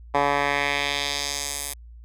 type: tone with band-pass filter sweep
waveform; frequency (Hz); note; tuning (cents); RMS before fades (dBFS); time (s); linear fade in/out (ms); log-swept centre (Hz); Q
10% pulse; 142.5; C#3; +48; -25; 0.14-1.74; 10; 1000 to 11000; 1.4
effects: added 58 Hz sine -41 dBFS peak until 2.04 s